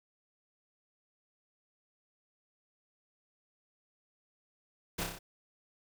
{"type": "noise with echo", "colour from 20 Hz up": "pink", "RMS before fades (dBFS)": -35, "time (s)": [4.98, 5.04], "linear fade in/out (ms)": 10, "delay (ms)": 30, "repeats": 5, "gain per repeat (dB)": -3, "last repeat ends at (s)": 5.19, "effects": []}